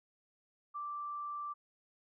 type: tone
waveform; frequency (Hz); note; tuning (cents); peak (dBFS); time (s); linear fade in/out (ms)
sine; 1173; D6; -2; -38; 0.74-1.54; 20
effects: none